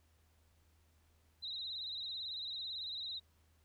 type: tone with vibrato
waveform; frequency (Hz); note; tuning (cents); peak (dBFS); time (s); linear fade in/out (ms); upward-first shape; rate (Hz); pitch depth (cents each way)
sine; 3900; B7; -23; -40; 1.42-3.2; 20; sine; 18; 80
effects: added 79 Hz sine -69 dBFS peak until 3.64 s + pink hiss -75 dBFS RMS until 3.64 s